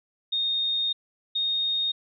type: tone pair in turn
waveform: sine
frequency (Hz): 3691 / 3705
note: A#7 / A#7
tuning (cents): -18 / -11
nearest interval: unison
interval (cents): 7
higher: second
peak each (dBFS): -23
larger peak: neither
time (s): 0.32-0.93 / 1.35-1.92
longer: first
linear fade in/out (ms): 10
effects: none